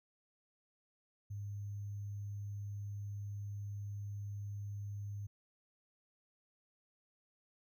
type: tone with sample-and-hold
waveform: sine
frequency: 101.8 Hz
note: G#2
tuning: 34 cents flat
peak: -40 dBFS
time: 1.3-5.27 s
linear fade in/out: 10 ms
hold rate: 6300 Hz
effects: none